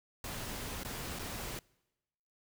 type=noise with dropouts; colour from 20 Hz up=pink; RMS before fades=-41 dBFS; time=0.24-1.59 s; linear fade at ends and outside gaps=2 ms; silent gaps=0.834-0.848 / 1.189-1.193 s; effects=noise-tail reverb RT60 1.0 s tail -25 dB re dry

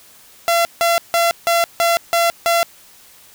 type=tone bursts; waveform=sawtooth; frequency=680 Hz; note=F5; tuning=46 cents flat; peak=-9 dBFS; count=7; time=0.48-2.63 s; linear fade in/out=0 ms; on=170 ms; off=160 ms; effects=white hiss -46 dBFS RMS until 3.34 s

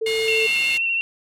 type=tone; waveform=sine; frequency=444.5 Hz; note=A4; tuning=18 cents sharp; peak=-21 dBFS; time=0.01-0.47 s; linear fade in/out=10 ms
type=harmonic tone; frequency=715 Hz; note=F5; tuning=41 cents sharp; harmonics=3 / 4 / 5 / 6; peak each=-26 / -28 / -33 / -32 dBFS; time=0.06-0.77 s; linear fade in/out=5 ms
type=low-pass noise; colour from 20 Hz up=white; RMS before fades=-36 dBFS; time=0.06-0.78 s; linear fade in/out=5 ms; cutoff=10000 Hz; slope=24 dB/octave
type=tone with vibrato; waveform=sine; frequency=2720 Hz; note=F7; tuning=46 cents flat; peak=-19 dBFS; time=0.28-1.01 s; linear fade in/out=0 ms; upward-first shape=sine; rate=13 Hz; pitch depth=23 cents each way
effects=none

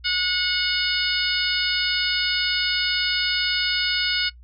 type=harmonic tone with a mistuned harmonic; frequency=730 Hz; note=F#5; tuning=24 cents flat; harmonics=2 / 3 / 4 / 5 / 6 / 7; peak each=-28 / -28 / -28 / -28 / -28 / -28 dBFS; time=0.04-4.3 s; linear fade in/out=20 ms; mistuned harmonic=7; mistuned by=-28 cents; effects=noise-tail reverb RT60 0.1 s tail -17 dB re dry + added 60 Hz sine -43 dBFS peak until 4.43 s

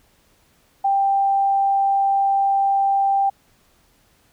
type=tone; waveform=sine; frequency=788 Hz; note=G5; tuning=9 cents sharp; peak=-15 dBFS; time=0.84-3.3 s; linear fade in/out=10 ms; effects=pink hiss -59 dBFS RMS until 4.32 s

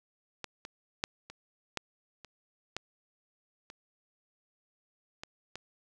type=clicks; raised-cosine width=0.2 ms; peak=-20 / -25 / -12 / -28 / -15 / -30 / -17 / -29 / -23 / -23 dBFS; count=10; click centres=0.443 / 0.651 / 1.039 / 1.3 / 1.773 / 2.247 / 2.766 / 3.701 / 5.235 / 5.556 s; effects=none

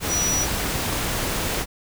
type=tone in noise; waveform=sine; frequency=5850 Hz; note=F#8; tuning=21 cents flat; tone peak=-21 dBFS; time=0.08-0.47 s; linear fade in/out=50 ms; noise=pink; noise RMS=-25 dBFS; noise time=0-1.66 s; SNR=+1 dB; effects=none

